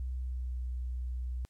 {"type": "tone with pitch glide", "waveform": "sine", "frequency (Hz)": [63.3, 61.89], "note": ["B1", "B1"], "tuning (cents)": [43, 4], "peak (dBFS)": -33, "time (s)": [0, 1.45], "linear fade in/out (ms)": 0, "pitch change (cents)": -39, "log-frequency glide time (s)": [0.14, 0.59], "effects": ["white hiss -75 dBFS RMS until 1.49 s", "low-pass 11000 Hz 12 dB/octave"]}